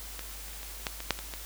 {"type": "clicks", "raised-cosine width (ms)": 0.2, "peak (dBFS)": [-20, -29, -25, -12, -20, -7, -21, -20], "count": 8, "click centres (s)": [0.193, 0.483, 0.631, 0.868, 1.004, 1.107, 1.19, 1.338], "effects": ["added 50 Hz sine -44 dBFS peak until 1.45 s", "white hiss -44 dBFS RMS until 1.45 s"]}